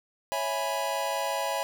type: chord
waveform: square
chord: C# minor seventh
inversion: none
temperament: equal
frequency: 554.4 / 659.3 / 830.6 / 987.8 Hz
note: C#5 / E5 / G#5 / B5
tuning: 0 / 0 / 0 / 0 cents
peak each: -34 dBFS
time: 0.32-1.63 s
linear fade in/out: 0 ms
effects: none